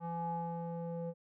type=tone with low-pass filter sweep; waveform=square; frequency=168.9 Hz; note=E3; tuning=42 cents sharp; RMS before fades=-39 dBFS; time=0-1.14 s; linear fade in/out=50 ms; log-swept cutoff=960 to 590 Hz; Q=8; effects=none